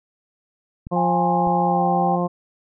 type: clicks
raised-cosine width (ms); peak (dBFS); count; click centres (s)
5; -21 / -25; 2; 0.869 / 1.472
type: harmonic tone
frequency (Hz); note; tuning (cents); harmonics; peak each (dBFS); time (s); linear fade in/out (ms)
176.1; F3; +15; 1 / 2 / 3 / 4 / 5 / 6; -22 / -27 / -26 / -27 / -32 / -29; 0.91-2.28; 20
type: tone with pitch glide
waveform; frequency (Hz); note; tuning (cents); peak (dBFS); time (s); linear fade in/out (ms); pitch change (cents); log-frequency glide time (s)
sine; 820 to 785.7; G#5 to G5; -22 to +4; -19; 0.96-2.16; 5; -74; 1.64-1.84
effects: none